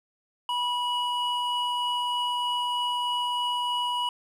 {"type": "tone pair together", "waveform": "triangle", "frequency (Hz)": [975.4, 2923], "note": ["B5", "F#7"], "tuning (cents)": [-22, -22], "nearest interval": "octave + perfect fifth", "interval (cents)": 1900, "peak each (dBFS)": [-25, -28], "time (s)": [0.49, 4.09], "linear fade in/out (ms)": 2, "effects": []}